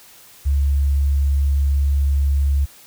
sine tone, 70 Hz, C#2, 18 cents sharp, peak -14 dBFS, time 0.45-2.66 s, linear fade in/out 20 ms, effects white hiss -46 dBFS RMS until 2.86 s

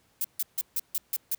violet noise bursts, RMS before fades -28 dBFS, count 7, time 0.21-1.348 s, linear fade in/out 2 ms, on 34 ms, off 150 ms, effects pink hiss -66 dBFS RMS until 1.38 s + high-pass 60 Hz 12 dB/octave

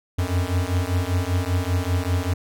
square beating tone pair, 87.5 / 92.6 Hz, F2 / F#2, +4 / +2 cents, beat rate 5.1 Hz, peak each -24 dBFS, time 0.18-2.34 s, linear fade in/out 10 ms, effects none

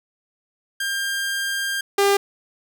sawtooth tone pair in turn, 1599 / 399.8 Hz, G6 / G4, +34 / +34 cents, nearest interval 2 octaves, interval 2400 cents, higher first, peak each -19 / -11 dBFS, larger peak second, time 0.8-1.81 / 1.98-2.17 s, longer first, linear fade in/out 5 ms, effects none

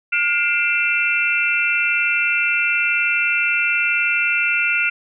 sine tone cluster, 1425 / 2094 / 2362 / 2681 Hz, F6 / C7 / D7 / E7, +34 / +1 / +9 / +29 cents, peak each -21 / -26 / -22 / -19 dBFS, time 0.12-4.9 s, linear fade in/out 10 ms, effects none

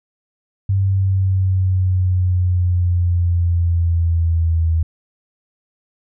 sine exponential sweep, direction down, 97.5 to 81.1 Hz, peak -13 dBFS, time 0.69-4.83 s, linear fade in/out 5 ms, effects none

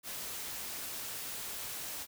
white noise, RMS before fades -41 dBFS, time 0.03-2.07 s, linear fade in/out 50 ms, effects none

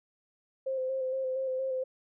sine tone with vibrato, 523.3 Hz, C5, in tune, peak -29 dBFS, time 0.66-1.84 s, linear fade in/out 10 ms, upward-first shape square, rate 4.3 Hz, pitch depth 22 cents each way, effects none

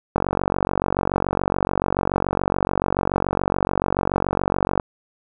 click train, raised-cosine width 1 ms, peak -5 dBFS, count 219, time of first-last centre 0.16-4.798 s, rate 47 Hz, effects none

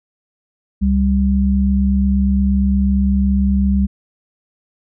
sine tone pair together, 68.48 / 197.2 Hz, C#2 / G3, -20 / +11 cents, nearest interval octave + tritone, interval 1831 cents, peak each -15 / -14 dBFS, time 0.81-3.87 s, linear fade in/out 20 ms, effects none

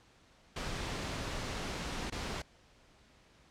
pink noise with dropouts, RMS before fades -38 dBFS, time 0.56-2.42 s, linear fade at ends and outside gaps 5 ms, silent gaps 2.101-2.121 s, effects pink hiss -63 dBFS RMS until 3.5 s + low-pass 6000 Hz 12 dB/octave

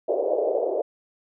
white band-pass noise, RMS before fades -24 dBFS, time 0.08-0.82 s, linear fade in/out 10 ms, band 390 to 630 Hz, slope 48 dB/octave, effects none

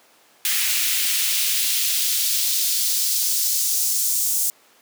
white noise with high-pass filter sweep, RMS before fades -21 dBFS, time 0.45-4.5 s, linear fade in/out 0 ms, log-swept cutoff 2100 to 7200 Hz, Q 1.3, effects pink hiss -54 dBFS RMS until 4.81 s + high-pass 400 Hz 12 dB/octave

